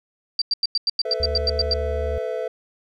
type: tone bursts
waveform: sine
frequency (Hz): 4699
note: D8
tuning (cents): 0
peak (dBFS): -17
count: 12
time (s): 0.39-1.737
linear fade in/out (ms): 2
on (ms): 27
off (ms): 93
type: chord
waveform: triangle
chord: A suspended second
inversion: none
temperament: equal with one note detuned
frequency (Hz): 440 / 502.5 / 659.3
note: A4 / B4 / E5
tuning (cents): 0 / +30 / 0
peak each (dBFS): -27 / -26 / -27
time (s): 1.05-2.48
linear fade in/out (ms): 5
type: tone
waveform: triangle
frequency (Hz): 73.42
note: D2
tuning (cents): 0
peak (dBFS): -23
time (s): 1.2-2.18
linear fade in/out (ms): 0
effects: none